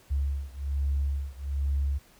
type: beating tone pair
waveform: sine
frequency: 69.3 / 70.5 Hz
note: C#2 / C#2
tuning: 0 / +30 cents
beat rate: 1.2 Hz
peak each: -28 / -29 dBFS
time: 0.1-1.99 s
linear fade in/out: 20 ms
effects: tanh soft clip ceiling -19 dBFS + pink hiss -58 dBFS RMS until 2.19 s